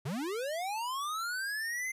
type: linear sweep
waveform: square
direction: up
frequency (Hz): 116.54 to 2095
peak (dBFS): -34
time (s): 0.05-1.92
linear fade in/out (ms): 10
effects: resampled to 32000 Hz